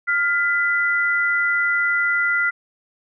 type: tone pair together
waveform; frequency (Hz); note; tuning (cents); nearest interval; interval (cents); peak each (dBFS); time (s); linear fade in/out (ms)
sine; 1408.1 / 2000; F6 / B6; +14 / +21; tritone; 607; -19 / -20; 0.07-2.51; 20
effects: none